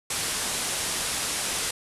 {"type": "low-pass noise", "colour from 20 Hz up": "white", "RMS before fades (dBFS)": -29, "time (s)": [0.1, 1.71], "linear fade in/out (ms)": 5, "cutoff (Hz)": 11000, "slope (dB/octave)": 48, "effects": ["resampled to 32000 Hz"]}